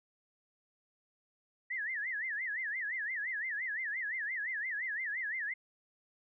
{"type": "tone with vibrato", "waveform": "sine", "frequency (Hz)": 1864.7, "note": "A#6", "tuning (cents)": 0, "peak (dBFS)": -34, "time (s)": [1.7, 5.54], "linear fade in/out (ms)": 10, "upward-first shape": "sine", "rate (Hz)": 5.8, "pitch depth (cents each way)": 210, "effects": []}